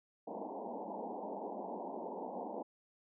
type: band-pass noise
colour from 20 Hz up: white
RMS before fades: -43 dBFS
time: 0.27-2.63 s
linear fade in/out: 10 ms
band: 190 to 940 Hz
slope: 96 dB/octave
effects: none